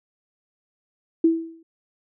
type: tone with exponential decay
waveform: sine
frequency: 328.1 Hz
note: E4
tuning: 8 cents flat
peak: -11 dBFS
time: 1.24-1.63 s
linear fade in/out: 5 ms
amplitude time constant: 83 ms
effects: none